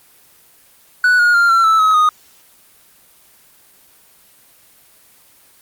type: tone with pitch steps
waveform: triangle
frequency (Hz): 1480 / 1437 / 1395.3 / 1354.8 / 1315.5 / 1277.3 / 1240.2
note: F#6 / F6 / F6 / E6 / E6 / D#6 / D#6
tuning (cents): 0 / +49 / -2 / +47 / -4 / +45 / -6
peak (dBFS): -7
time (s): 1.04-2.09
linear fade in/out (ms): 2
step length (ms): 150
effects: white hiss -49 dBFS RMS until 5.61 s + Opus 24 kbps